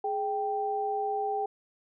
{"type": "tone pair together", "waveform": "sine", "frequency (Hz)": [418.8, 784], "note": ["G#4", "G5"], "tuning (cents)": [15, 0], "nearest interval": "major seventh", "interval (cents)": 1085, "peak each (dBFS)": [-32, -29], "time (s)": [0.04, 1.46], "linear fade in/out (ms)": 5, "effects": []}